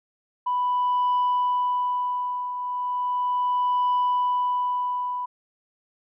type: tone with tremolo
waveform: sine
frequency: 990 Hz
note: B5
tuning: 4 cents sharp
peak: -17 dBFS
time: 0.46-5.26 s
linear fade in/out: 10 ms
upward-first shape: triangle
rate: 0.36 Hz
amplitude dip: 70%
effects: tanh soft clip ceiling -17 dBFS